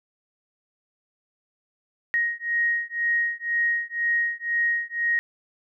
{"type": "beating tone pair", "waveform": "sine", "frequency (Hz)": [1876, 1878], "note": ["A#6", "A#6"], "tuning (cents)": [11, 12], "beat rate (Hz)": 2, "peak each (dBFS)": [-25, -25], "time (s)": [2.14, 5.19], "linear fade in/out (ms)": 0, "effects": []}